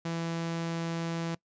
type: tone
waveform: sawtooth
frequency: 166.6 Hz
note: E3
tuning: 19 cents sharp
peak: -27 dBFS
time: 0.05-1.35 s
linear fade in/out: 5 ms
effects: noise-tail reverb RT60 0.1 s tail -22 dB re dry + resampled to 16000 Hz